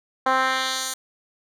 10% pulse tone with band-pass filter sweep, 261.6 Hz, C4, in tune, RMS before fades -23 dBFS, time 0.26-0.94 s, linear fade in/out 5 ms, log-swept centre 940 to 8800 Hz, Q 1.1, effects none

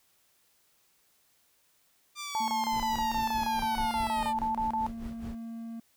10% pulse linear sweep, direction down, 1193 to 587.3 Hz, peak -28 dBFS, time 2.15-4.34 s, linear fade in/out 50 ms
sine tone bursts, 878 Hz, A5, 4 cents flat, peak -27 dBFS, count 16, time 2.35-4.865 s, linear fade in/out 0 ms, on 130 ms, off 29 ms
triangle tone, 228.9 Hz, A#3, 31 cents flat, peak -35 dBFS, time 2.4-5.8 s, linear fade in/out 5 ms
brown noise with tremolo, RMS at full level -39 dBFS, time 2.72-5.35 s, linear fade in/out 0 ms, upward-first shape sine, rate 4.8 Hz, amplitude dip 85%
effects white hiss -68 dBFS RMS until 5.96 s

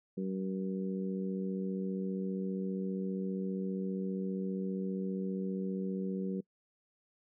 harmonic tone, 95 Hz, F#2, 46 cents sharp, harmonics 2 / 3 / 4 / 5, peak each -34 / -44 / -41 / -43 dBFS, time 0.17-6.41 s, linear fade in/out 10 ms, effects noise-tail reverb RT60 0.1 s tail -25 dB re dry

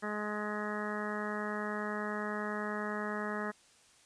harmonic tone, 210 Hz, G#3, 19 cents sharp, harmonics 1 / 2 / 3 / 4 / 5 / 6 / 7 / 8 / 9, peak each -39 / -41 / -43 / -46 / -45 / -42 / -48 / -43 / -45 dBFS, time 0.02-3.52 s, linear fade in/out 20 ms, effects white hiss -63 dBFS RMS until 4.05 s + resampled to 22050 Hz

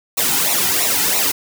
white noise with flanger, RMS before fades -17 dBFS, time 0.17-1.32 s, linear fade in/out 10 ms, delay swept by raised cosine 0.62 to 1.82 ms, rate 3 Hz, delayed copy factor -0.75, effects none

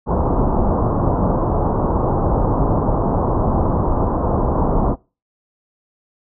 pink low-pass noise, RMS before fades -17 dBFS, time 0.06-4.96 s, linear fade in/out 50 ms, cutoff 1100 Hz, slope 48 dB/octave, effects noise-tail reverb RT60 0.3 s tail -23 dB re dry

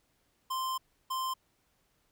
square tone bursts at uneven times, 1043 Hz, C6, 6 cents flat, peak -32 dBFS, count 2, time 0.5-0.78 / 1.1-1.34 s, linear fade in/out 10 ms, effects pink hiss -73 dBFS RMS until 2.11 s

